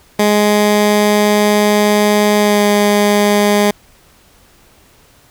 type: tone with pitch glide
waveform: 15% pulse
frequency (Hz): 208.4 to 206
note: G#3 to G#3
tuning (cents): +6 to -14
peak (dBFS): -3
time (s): 0.19-3.71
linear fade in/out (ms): 5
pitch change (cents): -20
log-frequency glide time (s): 2.39-2.62
effects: pink hiss -48 dBFS RMS until 5.3 s